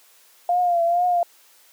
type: tone with vibrato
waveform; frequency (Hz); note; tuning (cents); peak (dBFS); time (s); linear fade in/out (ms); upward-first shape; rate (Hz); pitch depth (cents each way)
sine; 697; F5; -4; -16; 0.49-1.23; 2; triangle; 2.2; 65
effects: white hiss -54 dBFS RMS until 1.72 s + high-pass 400 Hz 12 dB/octave